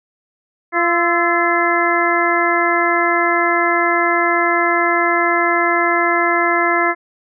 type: harmonic tone with a mistuned harmonic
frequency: 344.2 Hz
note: F4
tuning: 25 cents flat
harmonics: 1 / 2 / 3 / 4 / 5 / 6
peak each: -20 / -20 / -20 / -20 / -20 / -20 dBFS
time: 0.72-6.95 s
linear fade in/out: 50 ms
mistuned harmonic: 4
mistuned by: -63 cents
effects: none